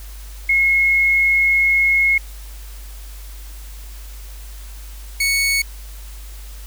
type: tone pair in turn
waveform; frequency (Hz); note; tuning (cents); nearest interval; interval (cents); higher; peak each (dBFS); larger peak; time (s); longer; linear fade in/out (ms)
sine / sawtooth; 2168 / 2216; C#7 / C#7; -39 / -1; unison; 38; second; -12; neither; 0.49-2.18 / 5.2-5.62; first; 5
effects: added 50 Hz sine -32 dBFS peak until 6.66 s + white hiss -43 dBFS RMS until 6.66 s